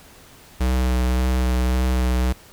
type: tone with vibrato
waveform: square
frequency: 63 Hz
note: B1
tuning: 35 cents sharp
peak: -18 dBFS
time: 0.6-2.33 s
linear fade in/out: 10 ms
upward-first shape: sine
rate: 1.8 Hz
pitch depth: 16 cents each way
effects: pink hiss -47 dBFS RMS until 2.52 s